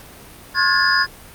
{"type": "tone cluster", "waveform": "sine", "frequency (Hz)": [1075, 1436, 1659, 1748, 4970], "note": ["C6", "F6", "G#6", "A6", "D#8"], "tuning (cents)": [47, 48, -2, -12, -3], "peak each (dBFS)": -20, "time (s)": [0.54, 1.07], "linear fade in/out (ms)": 50, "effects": ["pink hiss -41 dBFS RMS until 1.34 s", "Opus 48 kbps"]}